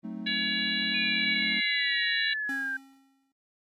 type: chord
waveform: triangle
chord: F# diminished seventh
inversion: none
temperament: equal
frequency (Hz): 185 / 220 / 261.6 / 311.1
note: F#3 / A3 / C4 / Eb4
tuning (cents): 0 / 0 / 0 / 0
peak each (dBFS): -39 / -35 / -41 / -41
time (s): 0.03-1.61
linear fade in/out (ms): 20
type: harmonic tone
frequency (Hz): 565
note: C#5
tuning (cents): +33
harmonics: 3 / 4 / 5 / 6 / 7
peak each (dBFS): -32 / -34 / -34 / -37 / -31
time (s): 0.26-2.34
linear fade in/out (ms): 10
type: exponential sweep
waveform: sine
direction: down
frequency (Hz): 2473 to 1568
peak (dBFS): -29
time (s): 0.94-2.77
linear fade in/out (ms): 5
type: tone with exponential decay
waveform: square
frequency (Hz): 270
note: C#4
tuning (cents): -45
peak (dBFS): -35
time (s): 2.49-3.32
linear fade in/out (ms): 2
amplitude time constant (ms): 180
effects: AAC 48 kbps